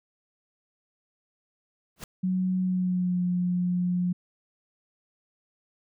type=noise with exponential growth; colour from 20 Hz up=pink; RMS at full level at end=-33 dBFS; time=1.96-2.04 s; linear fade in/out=2 ms; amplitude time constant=16 ms
type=tone with pitch glide; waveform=sine; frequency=185 to 178.7 Hz; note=F#3 to F3; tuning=0 to +40 cents; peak=-23 dBFS; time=2.23-4.13 s; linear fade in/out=10 ms; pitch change=-60 cents; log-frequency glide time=2.61-3.22 s
effects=none